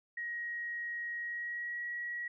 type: tone with pitch glide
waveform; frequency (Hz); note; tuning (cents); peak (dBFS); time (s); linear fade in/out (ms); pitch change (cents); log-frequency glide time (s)
sine; 1890 to 1915.3; A#6 to A#6; +23 to +46; -36; 0.17-2.28; 5; +23; 1.18-1.84
effects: none